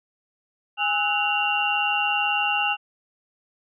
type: tone cluster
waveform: sine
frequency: 823 / 1293 / 1484 / 2771 / 2929 Hz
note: G#5 / E6 / F#6 / F7 / F#7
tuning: -16 / -34 / +5 / -14 / -18 cents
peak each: -25 / -31 / -32 / -23 / -32 dBFS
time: 0.77-2.77 s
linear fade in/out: 50 ms
effects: none